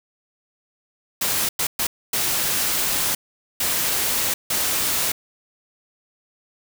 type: noise bursts at uneven times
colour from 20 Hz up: white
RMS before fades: -22 dBFS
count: 6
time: 1.21-1.49 / 1.59-1.67 / 1.79-1.87 / 2.13-3.15 / 3.6-4.34 / 4.5-5.12 s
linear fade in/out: 5 ms
effects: none